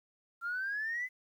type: exponential sweep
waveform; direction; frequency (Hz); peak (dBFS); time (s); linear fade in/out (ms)
sine; up; 1364 to 2047; -32; 0.41-1.09; 50
effects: tanh soft clip ceiling -29 dBFS + 11-bit